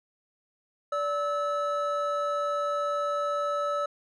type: tone pair together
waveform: triangle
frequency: 580 / 1302.1 Hz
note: D5 / E6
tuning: -22 / -22 cents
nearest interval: octave + major second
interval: 1400 cents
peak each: -27 dBFS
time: 0.92-3.86 s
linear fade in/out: 5 ms
effects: resampled to 22050 Hz